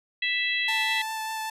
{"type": "harmonic tone", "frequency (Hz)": 659.3, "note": "E5", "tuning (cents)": 0, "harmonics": [3, 4, 5, 6], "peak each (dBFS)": [-27, -29, -31, -33], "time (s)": [0.22, 1.02], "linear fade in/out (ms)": 5}
{"type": "tone with vibrato", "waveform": "sawtooth", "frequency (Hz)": 880, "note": "A5", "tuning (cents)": 0, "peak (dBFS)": -26, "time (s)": [0.68, 1.5], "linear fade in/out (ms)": 5, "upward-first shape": "sine", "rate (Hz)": 5.1, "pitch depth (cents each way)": 11}
{"effects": ["resampled to 32000 Hz"]}